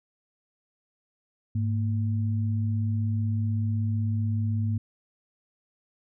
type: tone pair together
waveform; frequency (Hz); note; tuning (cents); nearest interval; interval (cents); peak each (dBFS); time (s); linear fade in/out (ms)
sine; 103.83 / 229; G#2 / A#3; 0 / -31; octave + major second; 1369; -24 / -32; 1.55-4.78; 5
effects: none